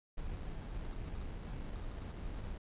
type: noise with sample-and-hold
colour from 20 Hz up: brown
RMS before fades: -42 dBFS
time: 0.17-2.58 s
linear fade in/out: 10 ms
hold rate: 2450 Hz
effects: resampled to 8000 Hz